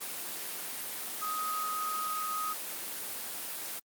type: tone in noise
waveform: sine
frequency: 1256 Hz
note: D#6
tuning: 16 cents sharp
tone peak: -32 dBFS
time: 1.21-2.54 s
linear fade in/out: 20 ms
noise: white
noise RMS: -38 dBFS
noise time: 0-3.8 s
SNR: +3 dB
effects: high-pass 200 Hz 12 dB/octave + Opus 24 kbps